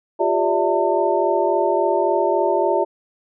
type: tone cluster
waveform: sine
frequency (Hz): 353.8 / 397.4 / 579 / 653 / 901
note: F4 / G4 / D5 / E5 / A5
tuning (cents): +23 / +24 / -25 / -17 / +41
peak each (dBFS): -22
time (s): 0.19-2.85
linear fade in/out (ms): 20
effects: none